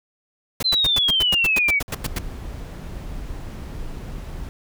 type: noise bursts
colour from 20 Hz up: pink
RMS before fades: -25 dBFS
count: 14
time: 0.6-2.188 s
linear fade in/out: 5 ms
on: 28 ms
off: 92 ms
type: exponential sweep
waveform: sine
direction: down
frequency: 4146 to 2217 Hz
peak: -16 dBFS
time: 0.64-1.8 s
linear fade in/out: 20 ms
type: noise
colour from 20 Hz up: brown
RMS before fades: -32 dBFS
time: 1.88-4.49 s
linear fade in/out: 0 ms
effects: none